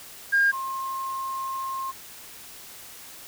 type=tone pair in turn; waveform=sine; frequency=1613 / 1065.1 Hz; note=G6 / C6; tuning=+49 / +30 cents; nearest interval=perfect fifth; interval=719 cents; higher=first; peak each=-16 / -28 dBFS; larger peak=first; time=0.32-0.52 / 0.52-1.92 s; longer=second; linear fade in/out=20 ms; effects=tanh soft clip ceiling -13 dBFS + white hiss -44 dBFS RMS until 3.27 s